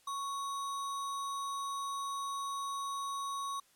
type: tone with sample-and-hold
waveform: sine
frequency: 1108.7 Hz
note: C#6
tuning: in tune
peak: -35 dBFS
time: 0.07-3.6 s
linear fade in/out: 5 ms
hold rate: 4900 Hz
effects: white hiss -67 dBFS RMS until 3.75 s + low-pass 12000 Hz 12 dB/octave